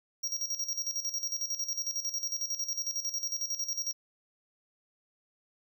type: tone with tremolo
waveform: square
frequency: 5640 Hz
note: F8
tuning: 16 cents sharp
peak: -30 dBFS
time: 0.23-3.93 s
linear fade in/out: 10 ms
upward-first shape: square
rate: 11 Hz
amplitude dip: 70%
effects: none